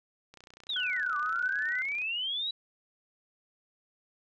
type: click train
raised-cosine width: 0.2 ms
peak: -33 dBFS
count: 52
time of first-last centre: 0.34-2.018 s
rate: 30.4 Hz
type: exponential two-way sweep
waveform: sine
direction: down then up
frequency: 3951 to 1150 to 3951 Hz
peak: -30 dBFS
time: 0.69-2.51 s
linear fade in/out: 5 ms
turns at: 1.17 s
type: tone with pitch glide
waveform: sine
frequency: 1485 to 1499.7 Hz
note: F#6 to F#6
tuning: +6 to +23 cents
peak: -32 dBFS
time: 0.76-1.82 s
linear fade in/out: 2 ms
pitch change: +17 cents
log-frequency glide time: 1.22-1.56 s
effects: none